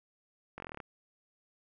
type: slowing click train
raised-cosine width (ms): 0.5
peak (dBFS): -27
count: 10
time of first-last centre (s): 0.58-0.802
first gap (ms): 21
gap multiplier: 1.04
effects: none